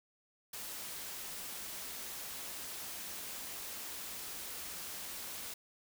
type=band-stop noise; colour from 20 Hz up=white; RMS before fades=-44 dBFS; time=0.53-5.54 s; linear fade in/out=5 ms; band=100 to 140 Hz; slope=96 dB/octave; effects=none